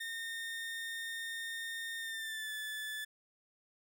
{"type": "tone with pitch glide", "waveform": "30% pulse", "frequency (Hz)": [1829, 1739.4], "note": ["A#6", "A6"], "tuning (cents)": [-33, -20], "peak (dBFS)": -36, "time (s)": [0, 3.05], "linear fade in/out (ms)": 10, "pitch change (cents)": -87, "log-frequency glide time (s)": [1.99, 2.52], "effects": []}